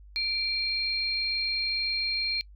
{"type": "tone pair together", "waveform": "sine", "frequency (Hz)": [2349, 4211], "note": ["D7", "C8"], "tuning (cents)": [0, 10], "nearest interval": "minor seventh", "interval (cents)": 1010, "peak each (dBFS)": [-32, -27], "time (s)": [0.16, 2.41], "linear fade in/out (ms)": 0, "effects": ["noise-tail reverb RT60 0.1 s tail -25 dB re dry", "added 50 Hz sine -47 dBFS peak until 2.55 s"]}